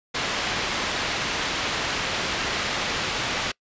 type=low-pass noise; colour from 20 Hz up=white; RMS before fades=-27 dBFS; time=0.14-3.52 s; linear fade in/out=10 ms; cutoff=3600 Hz; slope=12 dB/octave; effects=noise-tail reverb RT60 0.1 s tail -25 dB re dry + resampled to 16000 Hz